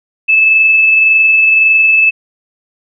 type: tone with amplitude modulation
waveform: sine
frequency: 2617 Hz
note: E7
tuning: 13 cents flat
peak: -4 dBFS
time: 0.28-2.11 s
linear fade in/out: 20 ms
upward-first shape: sine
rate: 21.8 Hz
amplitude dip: 25%
effects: none